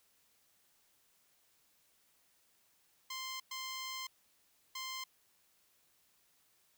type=tone bursts at uneven times; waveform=10% pulse; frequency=1046.5 Hz; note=C6; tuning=in tune; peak=-32 dBFS; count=3; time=3.1-3.4 / 3.51-4.07 / 4.75-5.04 s; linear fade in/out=5 ms; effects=white hiss -72 dBFS RMS until 6.77 s